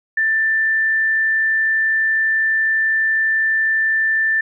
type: tone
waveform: sine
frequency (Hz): 1774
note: A6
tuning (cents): +14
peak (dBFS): -14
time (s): 0.17-4.41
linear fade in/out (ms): 5
effects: none